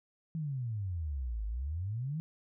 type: exponential two-way sweep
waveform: sine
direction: down then up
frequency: 165.7 to 50.8 to 165.7 Hz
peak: -33 dBFS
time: 0.35-2.2 s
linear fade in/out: 0 ms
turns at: 1.45 s
effects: none